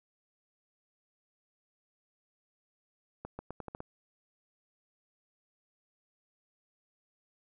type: accelerating click train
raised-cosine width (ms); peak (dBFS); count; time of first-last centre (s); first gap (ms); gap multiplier
1; -26; 7; 3.25-3.804; 140; 0.83
effects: none